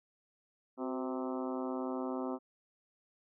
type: harmonic tone with a mistuned harmonic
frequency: 129.9 Hz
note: C3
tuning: 12 cents flat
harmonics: 2 / 3 / 4 / 5 / 6 / 7 / 8 / 9 / 10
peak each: -37 / -41 / -43 / -45 / -47 / -48 / -49 / -50 / -51 dBFS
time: 0.77-2.39 s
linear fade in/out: 50 ms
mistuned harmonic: 3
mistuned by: -58 cents
effects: none

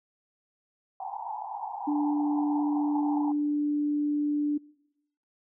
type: band-pass noise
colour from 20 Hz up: white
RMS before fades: -36 dBFS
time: 1-3.32 s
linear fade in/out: 2 ms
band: 750 to 940 Hz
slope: 96 dB/octave
type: tone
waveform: sine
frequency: 294.2 Hz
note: D4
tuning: 3 cents sharp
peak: -24 dBFS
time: 1.87-4.58 s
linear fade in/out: 10 ms
effects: noise-tail reverb RT60 0.9 s tail -24 dB re dry

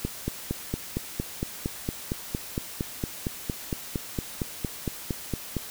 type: click train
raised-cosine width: 3 ms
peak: -14 dBFS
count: 25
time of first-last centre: 0.05-5.567 s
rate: 4.35 Hz
effects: white hiss -40 dBFS RMS until 5.7 s

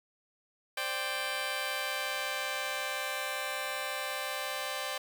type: chord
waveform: 10% pulse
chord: C suspended second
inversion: none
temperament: just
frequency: 523.3 / 588.7 / 784.9 Hz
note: C5 / D5 / G5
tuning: 0 / +4 / +2 cents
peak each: -30 / -29 / -30 dBFS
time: 0.77-4.98 s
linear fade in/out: 5 ms
effects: 9-bit

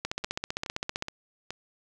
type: two click trains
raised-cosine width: 0.2 ms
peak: -13 / -18 dBFS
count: 16 / 4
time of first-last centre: 0.05-1.024 / 0.24-1.506 s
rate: 15.4 / 2.37 Hz
effects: none

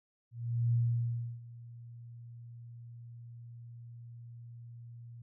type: tone with ADSR envelope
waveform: sine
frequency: 118 Hz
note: A#2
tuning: 22 cents sharp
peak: -25 dBFS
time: 0.31-5.22 s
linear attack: 420 ms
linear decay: 670 ms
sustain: -21 dB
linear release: 4 ms
effects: none

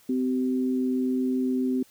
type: tone pair together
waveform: sine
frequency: 256.5 / 384 Hz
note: C4 / G4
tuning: -34 / -36 cents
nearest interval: perfect fifth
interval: 698 cents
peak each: -23 / -31 dBFS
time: 0.09-1.83 s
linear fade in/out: 5 ms
effects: white hiss -58 dBFS RMS until 1.9 s

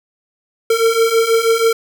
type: beating tone pair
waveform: square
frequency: 450.8 / 457 Hz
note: A4 / A#4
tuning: +42 / -34 cents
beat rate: 6.2 Hz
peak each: -17 / -14 dBFS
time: 0.7-1.73 s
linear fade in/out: 5 ms
effects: none

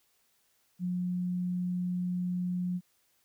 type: tone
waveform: sine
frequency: 179.4 Hz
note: F3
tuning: 47 cents sharp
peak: -29 dBFS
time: 0.79-2.81 s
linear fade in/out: 50 ms
effects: white hiss -71 dBFS RMS until 3.24 s

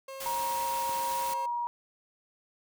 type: tone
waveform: 30% pulse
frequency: 537 Hz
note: C5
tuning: 45 cents sharp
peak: -37 dBFS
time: 0.08-1.46 s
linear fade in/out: 5 ms
type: noise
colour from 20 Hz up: white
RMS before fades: -39 dBFS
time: 0.2-1.34 s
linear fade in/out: 5 ms
type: tone with pitch glide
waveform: sine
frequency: 947 to 954.1 Hz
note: A#5 to A#5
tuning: +27 to +40 cents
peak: -29 dBFS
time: 0.26-1.67 s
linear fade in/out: 0 ms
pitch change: +13 cents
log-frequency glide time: 1.01-1.15 s
type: click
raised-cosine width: 1 ms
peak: -32 dBFS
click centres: 0.894 s
effects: none

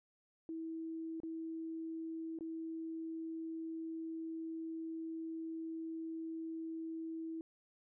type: tone with dropouts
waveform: sine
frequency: 324.8 Hz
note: E4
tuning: 26 cents flat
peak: -40 dBFS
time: 0.49-7.41 s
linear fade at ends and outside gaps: 1 ms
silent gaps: 1.202-1.233 / 2.388-2.408 s
effects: none

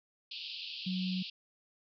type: band-pass noise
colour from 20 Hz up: pink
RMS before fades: -43 dBFS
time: 0.31-1.3 s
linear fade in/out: 5 ms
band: 2600 to 4900 Hz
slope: 96 dB/octave
type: tone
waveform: sine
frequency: 185 Hz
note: F#3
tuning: in tune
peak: -32 dBFS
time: 0.86-1.23 s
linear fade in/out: 10 ms
effects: none

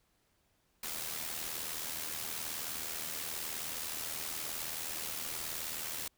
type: noise with amplitude modulation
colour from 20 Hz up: white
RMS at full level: -37 dBFS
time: 0.83-6.08 s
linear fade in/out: 5 ms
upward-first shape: sine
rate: 79 Hz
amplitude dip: 55%
effects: pink hiss -74 dBFS RMS until 6.17 s

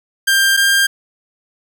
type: tone pair in turn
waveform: sawtooth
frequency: 1589 / 1597.8 Hz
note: G6 / G6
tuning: +23 / +33 cents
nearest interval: unison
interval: 10 cents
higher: second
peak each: -7 dBFS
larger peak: neither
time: 0.27-0.57 / 0.57-0.87 s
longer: neither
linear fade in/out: 10 ms
effects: none

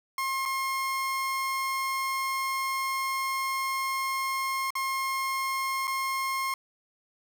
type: tone with dropouts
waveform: 30% pulse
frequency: 1070 Hz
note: C6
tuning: 38 cents sharp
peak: -25 dBFS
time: 0.18-6.54 s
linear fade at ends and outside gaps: 2 ms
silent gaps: 0.454-0.458 / 4.705-4.753 / 5.872-5.877 s
effects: none

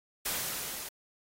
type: noise with level ramp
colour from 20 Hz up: white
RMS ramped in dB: -32 to -41 dBFS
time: 0.25-0.89 s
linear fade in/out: 10 ms
effects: AAC 48 kbps

